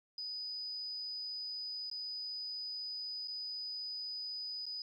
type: tone with dropouts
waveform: sine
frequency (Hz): 4978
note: D#8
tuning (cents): 0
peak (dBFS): -39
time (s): 0.18-4.82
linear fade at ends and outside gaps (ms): 2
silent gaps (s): 1.9-1.913 / 3.275-3.281 / 4.656-4.664
effects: 12-bit